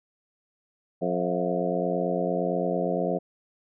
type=harmonic tone with a mistuned harmonic; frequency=88.8 Hz; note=F2; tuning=29 cents sharp; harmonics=2 / 3 / 4 / 5 / 6 / 7 / 8; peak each=-30 / -34 / -33 / -31 / -30 / -31 / -34 dBFS; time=1.01-3.19 s; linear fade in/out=20 ms; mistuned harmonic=7; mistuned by=+74 cents; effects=none